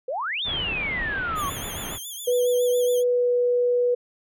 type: exponential two-way sweep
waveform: sine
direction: up then down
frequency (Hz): 477.1 to 3689 to 1078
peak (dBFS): -25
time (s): 0.08-1.5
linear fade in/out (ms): 5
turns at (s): 0.43
type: low-pass noise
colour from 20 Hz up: pink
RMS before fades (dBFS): -34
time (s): 0.44-1.99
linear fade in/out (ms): 50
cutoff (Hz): 3400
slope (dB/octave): 48
type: tone with vibrato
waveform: 10% pulse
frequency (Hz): 3322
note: G#7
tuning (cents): 0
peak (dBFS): -26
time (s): 1.35-3.04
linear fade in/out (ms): 50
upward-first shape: sine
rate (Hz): 7.2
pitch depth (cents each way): 100
type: tone with pitch glide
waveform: sine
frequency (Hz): 492 to 488.9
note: B4 to B4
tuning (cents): -7 to -18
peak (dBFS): -18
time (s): 2.27-3.95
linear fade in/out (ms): 10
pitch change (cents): -11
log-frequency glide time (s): 3-3.3
effects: none